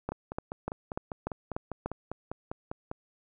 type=two click trains; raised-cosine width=1 ms; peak=-21 / -18 dBFS; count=15 / 7; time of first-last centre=0.12-2.914 / 0.09-1.86 s; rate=5.01 / 3.39 Hz; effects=none